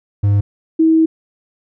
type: tone pair in turn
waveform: triangle / sine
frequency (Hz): 101.5 / 321.6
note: G#2 / E4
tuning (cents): -39 / -43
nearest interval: octave + minor sixth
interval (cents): 1996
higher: second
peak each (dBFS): -8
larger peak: neither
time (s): 0.23-0.41 / 0.79-1.06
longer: second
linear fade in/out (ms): 10
effects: none